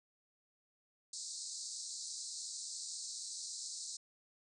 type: band-pass noise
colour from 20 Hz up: white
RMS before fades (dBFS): -45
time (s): 1.13-3.97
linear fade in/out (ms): 5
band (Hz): 4000 to 8600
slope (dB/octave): 96
effects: none